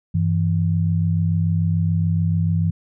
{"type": "tone pair together", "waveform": "sine", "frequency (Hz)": [97.3, 164.2], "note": ["G2", "E3"], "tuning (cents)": [-12, -6], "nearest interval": "major sixth", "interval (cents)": 906, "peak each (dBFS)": -19, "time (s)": [0.14, 2.71], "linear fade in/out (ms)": 10, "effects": []}